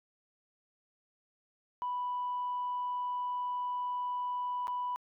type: tone with dropouts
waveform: sine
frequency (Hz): 987.8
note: B5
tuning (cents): 0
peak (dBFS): -31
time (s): 1.82-4.96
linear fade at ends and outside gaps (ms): 0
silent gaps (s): 4.671-4.68
effects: tanh soft clip ceiling -28 dBFS